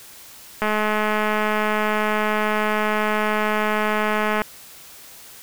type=click train; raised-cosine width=0.5 ms; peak=-7 dBFS; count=810; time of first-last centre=0.62-4.418 s; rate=213 Hz; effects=white hiss -43 dBFS RMS until 5.42 s